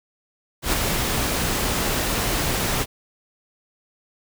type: noise with ADSR envelope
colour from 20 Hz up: pink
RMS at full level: -19 dBFS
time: 0.62-2.86 s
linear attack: 110 ms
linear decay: 9 ms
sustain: -4 dB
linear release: 44 ms
effects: none